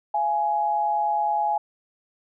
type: tone pair together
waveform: sine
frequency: 686 / 835.4 Hz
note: F5 / G#5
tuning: -31 / +10 cents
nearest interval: minor third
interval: 341 cents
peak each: -28 / -21 dBFS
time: 0.14-1.58 s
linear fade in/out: 5 ms
effects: none